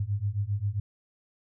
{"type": "beating tone pair", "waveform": "sine", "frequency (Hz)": [98, 105.5], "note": ["G2", "G#2"], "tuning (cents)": [0, 28], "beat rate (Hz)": 7.5, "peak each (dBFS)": [-30, -29], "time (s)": [0, 0.8], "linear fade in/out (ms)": 5, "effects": []}